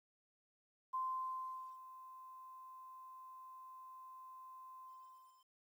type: tone with ADSR envelope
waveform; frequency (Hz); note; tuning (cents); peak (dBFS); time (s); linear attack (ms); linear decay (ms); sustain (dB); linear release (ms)
sine; 1038; C6; -14; -36; 0.93-5.49; 15; 820; -16; 630
effects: 12-bit